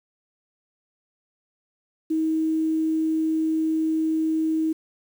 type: tone with quantisation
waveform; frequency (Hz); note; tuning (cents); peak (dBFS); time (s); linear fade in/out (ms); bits
sine; 317.9; D#4; +37; -20; 2.1-4.73; 10; 8
effects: none